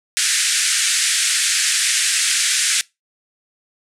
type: band-pass noise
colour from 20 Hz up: white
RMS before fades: -18 dBFS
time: 0.17-2.81 s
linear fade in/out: 0 ms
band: 1500 to 9700 Hz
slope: 48 dB/octave
effects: noise-tail reverb RT60 0.2 s tail -22 dB re dry